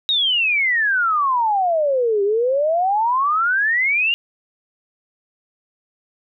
sine exponential two-way sweep, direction down then up, 3823 to 392 to 2859 Hz, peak -15 dBFS, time 0.09-4.14 s, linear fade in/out 0 ms, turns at 2.23 s, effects none

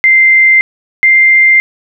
sine tone pair in turn, 2086 / 2095 Hz, C7 / C7, -6 / +2 cents, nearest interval unison, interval 8 cents, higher second, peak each -3 dBFS, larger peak neither, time 0.04-0.61 / 1.03-1.6 s, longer neither, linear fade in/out 0 ms, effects none

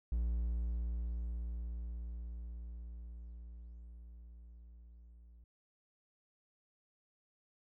triangle tone with level ramp, 58.27 Hz, A#1, in tune, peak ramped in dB -29 to -54 dBFS, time 0.12-5.44 s, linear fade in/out 0 ms, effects none

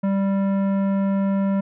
sine tone with tanh clipping, 196 Hz, G3, in tune, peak -20 dBFS, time 0.03-1.61 s, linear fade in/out 10 ms, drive 14 dB, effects none

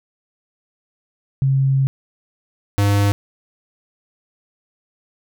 sine / square tone pair in turn, 135.1 / 101.21 Hz, C#3 / G#2, -44 / -44 cents, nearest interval perfect fourth, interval 500 cents, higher first, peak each -13 / -14 dBFS, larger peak first, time 1.42-1.87 / 2.78-3.12 s, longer first, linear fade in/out 0 ms, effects none

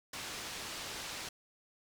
white low-pass noise, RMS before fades -43 dBFS, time 0.13-1.29 s, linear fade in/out 5 ms, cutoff 5700 Hz, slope 12 dB/octave, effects none

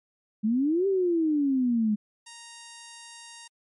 sine exponential two-way sweep, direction up then down, 206.3 to 398.2 to 206.3 Hz, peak -21 dBFS, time 0.43-1.96 s, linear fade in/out 20 ms, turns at 0.87 s
5% pulse tone, 932.3 Hz, A#5, in tune, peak -31 dBFS, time 2.26-3.48 s, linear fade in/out 10 ms
effects MP3 48 kbps

